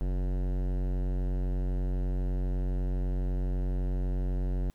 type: tone with hard clipping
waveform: sine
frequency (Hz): 45.97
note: F#1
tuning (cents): -10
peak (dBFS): -29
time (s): 0.01-4.7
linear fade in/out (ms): 0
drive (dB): 18
effects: pink hiss -70 dBFS RMS until 4.74 s